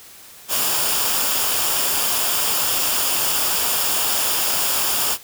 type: noise with comb filter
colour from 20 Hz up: white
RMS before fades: -20 dBFS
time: 0.48-5.18 s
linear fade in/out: 50 ms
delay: 0.49 ms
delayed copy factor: -0.5
effects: white hiss -43 dBFS RMS until 5.23 s